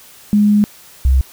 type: tone pair in turn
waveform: sine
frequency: 207.7 / 65.54 Hz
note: G#3 / C2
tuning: 0 / +4 cents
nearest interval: octave + minor sixth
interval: 1996 cents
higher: first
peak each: -8 dBFS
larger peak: neither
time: 0.33-0.64 / 1.05-1.21 s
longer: first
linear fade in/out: 0 ms
effects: white hiss -42 dBFS RMS until 1.32 s